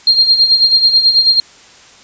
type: tone with tremolo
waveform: sine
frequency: 4208 Hz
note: C8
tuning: 9 cents sharp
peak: -4 dBFS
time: 0.07-1.4 s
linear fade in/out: 2 ms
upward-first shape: sine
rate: 9.2 Hz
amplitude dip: 65%
effects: white hiss -41 dBFS RMS until 2.03 s + resampled to 16000 Hz